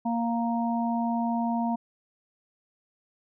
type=harmonic tone; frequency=233.1 Hz; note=A#3; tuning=in tune; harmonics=1 / 3 / 4; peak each=-26 / -31 / -32 dBFS; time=0.05-1.76 s; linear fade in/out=10 ms; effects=none